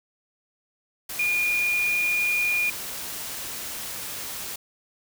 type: tone in noise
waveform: sine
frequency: 2430 Hz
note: D#7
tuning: 42 cents flat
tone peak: -21 dBFS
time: 1.19-2.7 s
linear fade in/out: 5 ms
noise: white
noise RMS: -34 dBFS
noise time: 1.09-4.56 s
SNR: +10 dB
effects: none